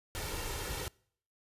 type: noise with comb filter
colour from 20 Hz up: pink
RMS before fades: -38 dBFS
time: 0.15-0.88 s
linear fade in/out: 0 ms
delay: 2.2 ms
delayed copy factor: +0.55
effects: noise-tail reverb RT60 0.6 s tail -25 dB re dry + resampled to 32000 Hz